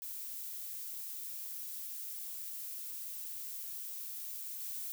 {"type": "noise with level steps", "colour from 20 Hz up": "violet", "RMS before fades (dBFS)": [-43, -41], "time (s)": [0.02, 4.92], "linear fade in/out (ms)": 0, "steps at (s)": 4.6, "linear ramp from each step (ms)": 5, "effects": []}